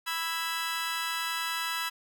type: chord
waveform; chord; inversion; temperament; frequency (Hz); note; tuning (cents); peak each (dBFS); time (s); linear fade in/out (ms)
20% pulse; E major; second; just; 988.9 / 1318.5 / 1648.1; B5 / E6 / G#6; +2 / 0 / -14; -30 / -29 / -31; 0.06-1.9; 20
effects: none